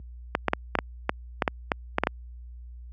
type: clicks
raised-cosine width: 0.5 ms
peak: -6 dBFS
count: 12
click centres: 0.351 / 0.483 / 0.534 / 0.753 / 0.788 / 1.094 / 1.422 / 1.478 / 1.718 / 1.984 / 2.036 / 2.071 s
effects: added 60 Hz sine -24 dBFS peak until 2.92 s + high-pass 150 Hz 12 dB/octave